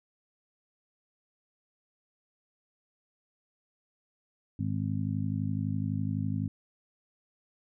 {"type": "harmonic tone", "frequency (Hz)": 51.91, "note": "G#1", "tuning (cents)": 0, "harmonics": [2, 3, 4, 5], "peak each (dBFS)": [-32, -34, -35, -36], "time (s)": [4.59, 6.48], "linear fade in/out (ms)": 5, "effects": []}